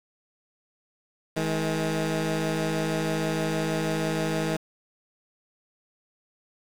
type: tone pair together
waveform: 15% pulse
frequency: 160.13 / 211.4 Hz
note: E3 / G#3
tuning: -50 / +31 cents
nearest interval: perfect fourth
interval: 481 cents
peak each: -20 / -25 dBFS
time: 1.36-4.57 s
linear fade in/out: 10 ms
effects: low-pass 11000 Hz 12 dB/octave + 7-bit

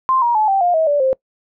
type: tone with pitch steps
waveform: sine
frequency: 1046.5 / 948.6 / 859.9 / 779.5 / 706.6 / 640.5 / 580.6 / 526.3 Hz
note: C6 / A#5 / A5 / G5 / F5 / E5 / D5 / C5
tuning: 0 / +30 / -40 / -10 / +20 / -50 / -20 / +10 cents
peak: -12 dBFS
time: 0.09-1.13 s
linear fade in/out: 0 ms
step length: 130 ms
effects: noise-tail reverb RT60 0.1 s tail -24 dB re dry

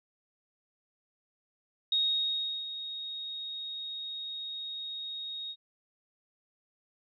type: tone with ADSR envelope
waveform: sine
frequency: 3746 Hz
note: A#7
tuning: 8 cents sharp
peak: -24 dBFS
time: 1.92-5.56 s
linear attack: 3 ms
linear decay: 730 ms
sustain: -12 dB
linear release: 56 ms
effects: none

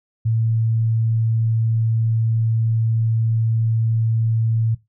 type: tone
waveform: sine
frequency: 112.9 Hz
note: A2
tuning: 45 cents sharp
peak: -16 dBFS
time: 0.25-4.75 s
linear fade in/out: 10 ms
effects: noise-tail reverb RT60 0.2 s tail -18 dB re dry

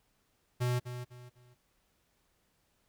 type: tone with echo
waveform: square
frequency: 123.47 Hz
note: B2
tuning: in tune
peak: -29 dBFS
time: 0.6-0.8 s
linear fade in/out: 20 ms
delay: 250 ms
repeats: 3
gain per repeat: -10 dB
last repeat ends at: 1.55 s
effects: pink hiss -74 dBFS RMS until 2.88 s

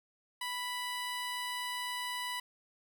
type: tone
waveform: 15% pulse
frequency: 987.8 Hz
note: B5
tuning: in tune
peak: -29 dBFS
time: 0.41-2.4 s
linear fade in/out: 5 ms
effects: none

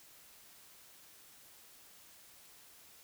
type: silence
effects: white hiss -59 dBFS RMS until 3.03 s

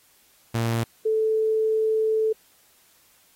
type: tone pair in turn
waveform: sawtooth / sine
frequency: 115.4 / 438.5 Hz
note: A#2 / A4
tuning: -17 / -6 cents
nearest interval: octave + major seventh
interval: 2311 cents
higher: second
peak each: -18 / -19 dBFS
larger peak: first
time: 0.54-0.84 / 1.05-2.33 s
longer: second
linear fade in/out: 10 ms
effects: white hiss -59 dBFS RMS until 3.35 s + AAC 48 kbps

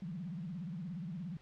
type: tone with vibrato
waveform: sine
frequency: 172.8 Hz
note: F3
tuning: 18 cents flat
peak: -39 dBFS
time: 0.02-1.37 s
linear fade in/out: 2 ms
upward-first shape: sine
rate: 17 Hz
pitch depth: 230 cents each way
effects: pink hiss -64 dBFS RMS until 1.41 s + low-pass 4000 Hz 12 dB/octave

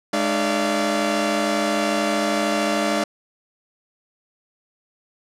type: tone cluster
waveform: sawtooth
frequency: 209.8 / 304.6 / 576 / 685 Hz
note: G#3 / D#4 / D5 / F5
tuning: +18 / -37 / -34 / -34 cents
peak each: -21 dBFS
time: 0.13-3.04 s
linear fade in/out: 5 ms
effects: low-pass 9000 Hz 12 dB/octave

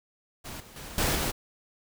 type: noise with level steps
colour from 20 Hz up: pink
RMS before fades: -40 / -50 / -42 / -26 / -29 dBFS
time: 0.44-1.32 s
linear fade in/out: 20 ms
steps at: 0.6 / 0.76 / 0.98 / 1.15 s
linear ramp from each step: 2 ms
effects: none

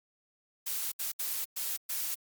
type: noise bursts at uneven times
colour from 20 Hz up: blue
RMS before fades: -34 dBFS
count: 5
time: 0.66-0.92 / 0.99-1.12 / 1.19-1.45 / 1.56-1.77 / 1.89-2.15 s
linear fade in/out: 10 ms
effects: Opus 48 kbps

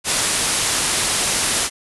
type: low-pass noise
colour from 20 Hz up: white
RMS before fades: -20 dBFS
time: 0.04-1.7 s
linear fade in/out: 50 ms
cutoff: 11000 Hz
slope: 96 dB/octave
effects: none

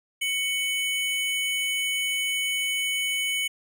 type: tone pair together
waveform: square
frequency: 2228 / 2998 Hz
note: C#7 / F#7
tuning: +8 / +22 cents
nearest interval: perfect fourth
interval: 514 cents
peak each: -28 dBFS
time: 0.21-3.48 s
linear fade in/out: 10 ms
effects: none

